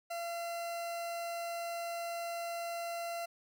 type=tone; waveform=40% pulse; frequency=682 Hz; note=F5; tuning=41 cents flat; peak=-36 dBFS; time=0.1-3.26 s; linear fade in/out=10 ms; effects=none